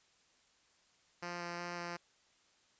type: tone with vibrato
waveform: 5% pulse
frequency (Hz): 173.8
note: F3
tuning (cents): -8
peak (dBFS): -29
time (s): 1.22-1.97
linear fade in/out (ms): 10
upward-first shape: square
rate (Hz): 2.7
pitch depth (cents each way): 8
effects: white hiss -70 dBFS RMS until 2.79 s + resampled to 16000 Hz